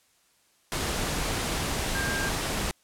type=tone in noise; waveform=sine; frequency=1600 Hz; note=G6; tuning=35 cents sharp; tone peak=-30 dBFS; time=1.95-2.29 s; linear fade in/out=0 ms; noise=pink; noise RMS=-29 dBFS; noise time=0.72-2.71 s; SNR=-4 dB; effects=white hiss -65 dBFS RMS until 2.83 s + low-pass 11000 Hz 12 dB/octave